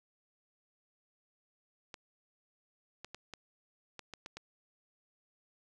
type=clicks; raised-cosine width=0.2 ms; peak=-27 dBFS; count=8; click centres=1.942 / 3.046 / 3.146 / 3.337 / 3.993 / 4.137 / 4.261 / 4.37 s; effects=none